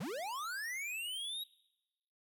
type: linear sweep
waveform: square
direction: up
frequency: 127.4 to 3854 Hz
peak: -39 dBFS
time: 0-1.44 s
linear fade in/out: 10 ms
effects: noise-tail reverb RT60 1.0 s tail -23 dB re dry